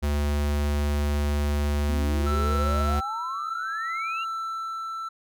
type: tone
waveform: square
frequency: 73 Hz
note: D2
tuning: 10 cents flat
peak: -23 dBFS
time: 0.02-3.01 s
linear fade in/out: 20 ms
type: exponential sweep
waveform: sine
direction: up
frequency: 236.3 to 2864 Hz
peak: -32 dBFS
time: 1.88-4.25 s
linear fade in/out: 20 ms
type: tone with tremolo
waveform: triangle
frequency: 1331 Hz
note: E6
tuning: 16 cents sharp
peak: -26 dBFS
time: 2.26-5.09 s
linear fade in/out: 10 ms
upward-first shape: sine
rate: 0.65 Hz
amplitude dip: 25%
effects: none